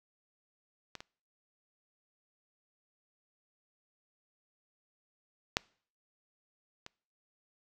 clicks, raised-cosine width 0.2 ms, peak -24 / -27 / -9 / -27 dBFS, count 4, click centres 0.953 / 1.005 / 5.569 / 6.864 s, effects noise-tail reverb RT60 0.5 s tail -25 dB re dry

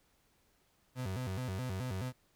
35% pulse tone with vibrato, 109.5 Hz, A2, 8 cents flat, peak -34 dBFS, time 0.95-2.13 s, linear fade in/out 50 ms, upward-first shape square, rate 4.7 Hz, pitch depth 260 cents each way, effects pink hiss -72 dBFS RMS until 2.35 s

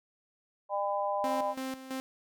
harmonic tone, 200.8 Hz, G3, 42 cents sharp, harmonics 3 / 4 / 5, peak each -32 / -33 / -34 dBFS, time 0.69-1.55 s, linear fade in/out 50 ms
sawtooth tone with tremolo, 262.9 Hz, C4, 8 cents sharp, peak -30 dBFS, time 1.24-2 s, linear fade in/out 0 ms, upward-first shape square, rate 3 Hz, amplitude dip 70%
effects none

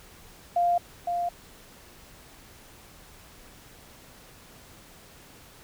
sine tone with echo, 698.5 Hz, F5, in tune, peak -20 dBFS, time 0.56-0.78 s, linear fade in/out 5 ms, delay 510 ms, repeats 1, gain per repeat -5 dB, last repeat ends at 1.29 s, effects pink hiss -51 dBFS RMS until 5.63 s

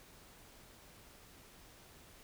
silence, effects pink hiss -59 dBFS RMS until 2.23 s

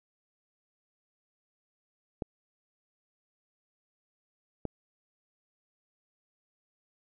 clicks, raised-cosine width 2 ms, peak -19 dBFS, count 2, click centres 2.222 / 4.653 s, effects none

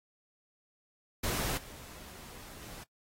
pink noise with level steps, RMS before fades -34 / -50 / -48 dBFS, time 1.23-2.84 s, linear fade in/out 10 ms, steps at 1.57 / 2.62 s, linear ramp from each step 5 ms, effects noise-tail reverb RT60 0.1 s tail -21 dB re dry + AAC 48 kbps

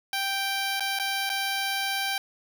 10% pulse tone with dropouts, 784 Hz, G5, in tune, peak -18 dBFS, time 0.13-2.18 s, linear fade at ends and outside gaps 2 ms, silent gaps 0.797-0.805 / 0.989-0.997 / 1.294-1.299 s, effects none

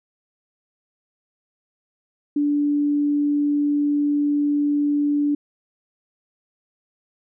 sine tone, 291.1 Hz, D4, 15 cents flat, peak -17 dBFS, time 2.36-5.35 s, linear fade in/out 5 ms, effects none

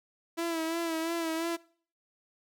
sawtooth tone with vibrato, 329.6 Hz, E4, in tune, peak -26 dBFS, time 0.37-1.57 s, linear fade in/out 20 ms, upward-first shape sine, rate 2.9 Hz, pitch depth 45 cents each way, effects noise-tail reverb RT60 0.5 s tail -22 dB re dry

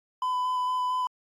triangle tone with vibrato, 1005 Hz, B5, 30 cents sharp, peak -23 dBFS, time 0.22-1.07 s, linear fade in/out 2 ms, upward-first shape square, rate 4.4 Hz, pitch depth 9 cents each way, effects AAC 64 kbps

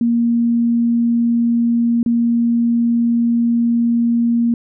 sine tone with dropouts, 234.7 Hz, A#3, 12 cents sharp, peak -12 dBFS, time 0.01-4.54 s, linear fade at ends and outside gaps 2 ms, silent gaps 2.03-2.061 s, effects none

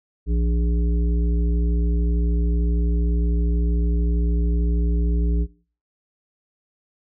harmonic tone with a mistuned harmonic, 59 Hz, A#1, 22 cents sharp, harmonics 1 / 3 / 5 / 7, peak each -18 / -28 / -32 / -35 dBFS, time 0.26-5.47 s, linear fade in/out 50 ms, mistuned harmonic 3, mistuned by -65 cents, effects noise-tail reverb RT60 0.4 s tail -18 dB re dry

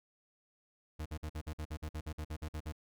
40% pulse tone bursts, 77.2 Hz, D#2, 13 cents flat, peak -37 dBFS, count 15, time 0.99-2.724 s, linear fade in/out 10 ms, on 68 ms, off 51 ms, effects none

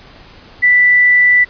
sine tone, 1975.5 Hz, B6, in tune, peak -6 dBFS, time 0.62-1.45 s, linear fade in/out 20 ms, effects pink hiss -40 dBFS RMS until 1.49 s + resampled to 11025 Hz

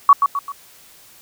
sine tone with echo, 1125 Hz, C#6, 25 cents sharp, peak -4 dBFS, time 0.09-0.13 s, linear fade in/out 2 ms, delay 130 ms, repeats 3, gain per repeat -7 dB, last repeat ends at 0.52 s, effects white hiss -47 dBFS RMS until 1.21 s

